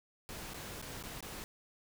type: noise with dropouts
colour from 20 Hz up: pink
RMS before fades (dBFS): -45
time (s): 0.29-1.44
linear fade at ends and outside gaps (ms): 0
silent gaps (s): 0.536-0.543 / 0.816-0.825 / 1.027-1.037 / 1.206-1.226
effects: none